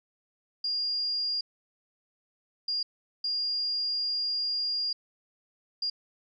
sine tone bursts at uneven times, 4822 Hz, D8, 45 cents sharp, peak -27 dBFS, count 4, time 0.64-1.41 / 2.68-2.83 / 3.24-4.93 / 5.82-5.9 s, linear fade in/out 5 ms, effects none

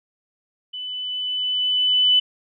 sine tone with level ramp, 2998 Hz, F#7, 22 cents sharp, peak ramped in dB -29 to -12 dBFS, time 0.73-2.2 s, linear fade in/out 10 ms, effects none

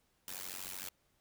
white noise with amplitude modulation, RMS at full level -40 dBFS, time 0.28-0.89 s, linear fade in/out 0 ms, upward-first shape sine, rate 93.1 Hz, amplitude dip 100%, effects pink hiss -75 dBFS RMS until 1.2 s

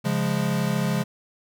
square chord, Db major, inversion none, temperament equal, 138.59 / 174.61 / 207.7 Hz, Db3 / F3 / Ab3, 0 / 0 / 0 cents, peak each -27 dBFS, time 0.04-1.04 s, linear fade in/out 20 ms, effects none

